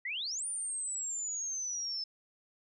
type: exponential two-way sweep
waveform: sine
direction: up then down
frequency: 1908 to 9390 to 5220 Hz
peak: -34 dBFS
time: 0.05-2.04 s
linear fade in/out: 5 ms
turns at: 0.46 s
effects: none